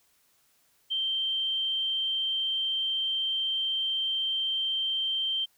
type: tone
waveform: sine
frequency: 3136 Hz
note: G7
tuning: in tune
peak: -26 dBFS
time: 0.9-5.46 s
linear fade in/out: 20 ms
effects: white hiss -67 dBFS RMS until 5.57 s